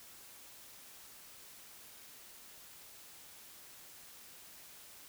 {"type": "silence", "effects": ["white hiss -55 dBFS RMS until 5.08 s"]}